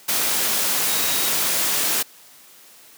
sine tone in noise, 3805 Hz, A#7, 35 cents sharp, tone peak -31 dBFS, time 0.88-1.29 s, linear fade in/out 10 ms, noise white, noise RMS -21 dBFS, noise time 0.08-2.03 s, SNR -13 dB, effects white hiss -48 dBFS RMS until 2.97 s + high-pass 150 Hz 12 dB/octave

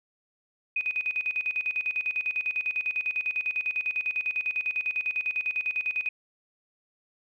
sine tone with tremolo, 2500 Hz, D#7, 8 cents sharp, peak -24 dBFS, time 0.76-6.09 s, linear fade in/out 5 ms, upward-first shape square, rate 10 Hz, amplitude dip 75%, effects none

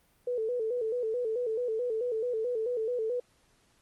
sine tone with vibrato, 466.2 Hz, A#4, in tune, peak -28 dBFS, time 0.27-3.2 s, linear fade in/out 5 ms, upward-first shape square, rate 4.6 Hz, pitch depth 93 cents each way, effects pink hiss -67 dBFS RMS until 3.81 s + Opus 32 kbps

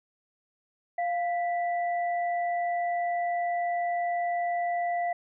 sine tone pair together, 698.5 / 1975.7 Hz, F5 / B6, 0 / 0 cents, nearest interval octave + tritone, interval 1800 cents, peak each -26 / -37 dBFS, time 0.98-5.13 s, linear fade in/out 5 ms, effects none

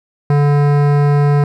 sine tone with hard clipping, 144.7 Hz, D3, 25 cents flat, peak -11 dBFS, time 0.3-1.44 s, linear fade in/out 2 ms, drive 17 dB, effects none

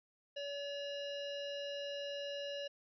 harmonic tone, 569 Hz, C#5, 45 cents sharp, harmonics 1 / 3 / 5 / 7 / 9 / 10, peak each -41 / -52 / -46 / -53 / -57 / -63 dBFS, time 0.36-2.68 s, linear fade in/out 10 ms, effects none

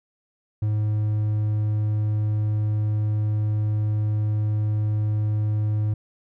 triangle tone, 106.3 Hz, G#2, 41 cents sharp, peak -18 dBFS, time 0.62-5.94 s, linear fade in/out 5 ms, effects none

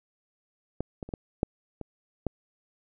clicks, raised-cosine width 2 ms, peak -16 / -22 / -28 / -18 / -10 / -23 / -14 dBFS, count 7, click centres 0.806 / 1.028 / 1.09 / 1.138 / 1.431 / 1.813 / 2.267 s, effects none

